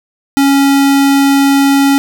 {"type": "tone", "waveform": "square", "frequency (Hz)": 277.2, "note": "C#4", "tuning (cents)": 0, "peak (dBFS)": -7, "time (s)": [0.37, 1.98], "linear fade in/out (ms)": 0, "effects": []}